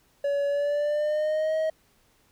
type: tone with pitch glide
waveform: triangle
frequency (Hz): 567 to 632.8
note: C#5 to D#5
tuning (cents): +39 to +29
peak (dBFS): -21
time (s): 0.24-1.7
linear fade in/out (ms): 5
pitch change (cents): +190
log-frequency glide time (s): 0.47-1.56
effects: pink hiss -64 dBFS RMS until 2.31 s